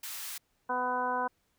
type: high-pass noise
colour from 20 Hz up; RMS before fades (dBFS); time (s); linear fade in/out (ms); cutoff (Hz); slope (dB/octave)
white; -40; 0.03-0.38; 5; 1100; 12
type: harmonic tone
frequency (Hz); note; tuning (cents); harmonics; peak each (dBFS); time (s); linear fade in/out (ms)
250; B3; +21; 1 / 2 / 3 / 4 / 5 / 6; -41 / -37 / -35 / -31 / -42 / -37; 0.69-1.28; 10
effects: pink hiss -74 dBFS RMS until 1.58 s